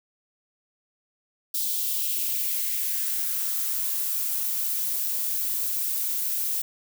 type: noise with high-pass filter sweep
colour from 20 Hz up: violet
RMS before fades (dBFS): -27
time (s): 1.54-6.62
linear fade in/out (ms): 5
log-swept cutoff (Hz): 3900 to 200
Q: 2.2
effects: none